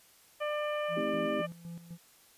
harmonic tone, 597 Hz, D5, 28 cents sharp, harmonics 1 / 2 / 3 / 4 / 5, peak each -32 / -38 / -42 / -44 / -46 dBFS, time 0.4-1.47 s, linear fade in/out 20 ms
triangle tone with tremolo, 169.6 Hz, E3, 50 cents sharp, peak -38 dBFS, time 0.88-1.98 s, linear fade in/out 50 ms, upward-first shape square, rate 3.9 Hz, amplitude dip 70%
sine chord, A half-diminished seventh, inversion none, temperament just, 220 / 264 / 316.8 / 396 Hz, A3 / C4 / Eb4 / G4, 0 / +16 / +31 / +18 cents, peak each -38 dBFS, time 0.96-1.42 s, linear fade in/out 10 ms
effects white hiss -61 dBFS RMS until 2.37 s + resampled to 32000 Hz

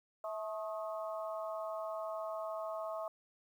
harmonic tone with a mistuned harmonic, 216.7 Hz, A3, 26 cents flat, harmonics 3 / 4 / 5 / 6, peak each -39 / -49 / -45 / -48 dBFS, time 0.24-3.08 s, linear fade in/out 2 ms, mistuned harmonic 6, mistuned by -58 cents, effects 11-bit

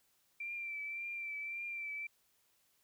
sine tone with vibrato, 2349 Hz, D7, in tune, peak -39 dBFS, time 0.4-2.07 s, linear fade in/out 5 ms, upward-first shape triangle, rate 1.8 Hz, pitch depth 40 cents each way, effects white hiss -74 dBFS RMS until 2.83 s

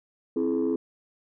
sine chord, C augmented, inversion none, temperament equal with one note detuned, 261.6 / 329.6 / 424.3 Hz, C4 / E4 / G#4, 0 / 0 / +37 cents, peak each -26 dBFS, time 0.36-0.76 s, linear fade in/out 5 ms, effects tanh soft clip ceiling -18 dBFS

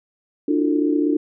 sine tone cluster, 296.1 / 331.5 / 360.6 / 445.5 Hz, D4 / E4 / F#4 / A4, +14 / +10 / -45 / +22 cents, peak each -18 / -23 / -25 / -27 dBFS, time 0.48-1.17 s, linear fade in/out 5 ms, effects none

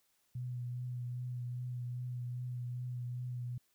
sine tone with vibrato, 123.47 Hz, B2, in tune, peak -37 dBFS, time 0.35-3.58 s, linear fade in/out 5 ms, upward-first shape triangle, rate 2.5 Hz, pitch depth 23 cents each way, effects white hiss -75 dBFS RMS until 3.74 s

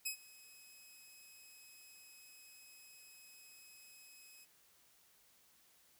10% pulse tone with ADSR envelope, 2547 Hz, D#7, 40 cents sharp, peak -27 dBFS, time 0.05-4.46 s, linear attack 13 ms, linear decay 97 ms, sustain -22 dB, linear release 29 ms, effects white hiss -69 dBFS RMS until 5.99 s

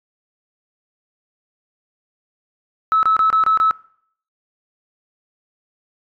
sine tone bursts, 1300 Hz, E6, 24 cents flat, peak -11 dBFS, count 6, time 2.92-3.71 s, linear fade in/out 0 ms, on 110 ms, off 26 ms, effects noise-tail reverb RT60 0.6 s tail -21 dB re dry + tanh soft clip ceiling -7 dBFS

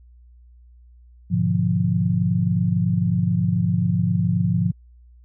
sine chord, G# diminished seventh, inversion none, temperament equal with one note detuned, 103.83 / 123.47 / 147.26 / 174.61 Hz, G#2 / B2 / D3 / F3, 0 / 0 / +5 / 0 cents, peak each -23 / -25 / -26 / -20 dBFS, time 1.3-4.72 s, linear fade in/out 20 ms, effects added 60 Hz sine -46 dBFS peak until 5.24 s

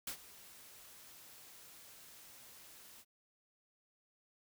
white noise with ADSR envelope, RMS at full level -40 dBFS, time 0.07-3.05 s, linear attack 5 ms, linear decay 88 ms, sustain -17 dB, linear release 50 ms, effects none

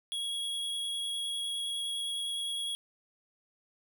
square tone with vibrato, 3322 Hz, G#7, in tune, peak -33 dBFS, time 0.12-2.75 s, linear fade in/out 0 ms, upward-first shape sine, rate 9.8 Hz, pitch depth 9 cents each way, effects none

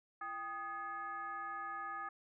sine tone with frequency modulation, 1244.5 Hz, D#6, in tune, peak -40 dBFS, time 0.21-2.09 s, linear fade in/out 5 ms, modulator 452 Hz, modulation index 0.96, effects none

